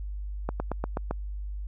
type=slowing click train; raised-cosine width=1 ms; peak=-15 dBFS; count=6; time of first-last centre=0.49-1.11 s; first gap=110 ms; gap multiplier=1.06; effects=added 50 Hz sine -32 dBFS peak until 1.67 s